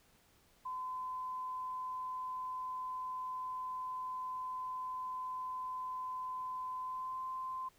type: tone with pitch glide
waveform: sine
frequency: 1020 to 1035.4 Hz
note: C6 to C6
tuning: -44 to -18 cents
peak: -38 dBFS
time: 0.65-7.69 s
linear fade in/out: 10 ms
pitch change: +26 cents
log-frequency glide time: 6.8-7.21 s
effects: pink hiss -68 dBFS RMS until 7.78 s